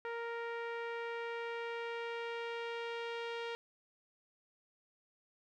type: tone with low-pass filter sweep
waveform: sawtooth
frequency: 466.2 Hz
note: A#4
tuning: in tune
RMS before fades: -41 dBFS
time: 0.05-3.55 s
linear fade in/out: 0 ms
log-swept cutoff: 1900 to 3200 Hz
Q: 1.6
effects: none